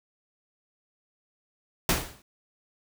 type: noise with exponential decay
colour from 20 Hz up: pink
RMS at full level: -20 dBFS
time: 1.89-2.22 s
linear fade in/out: 2 ms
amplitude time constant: 70 ms
effects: none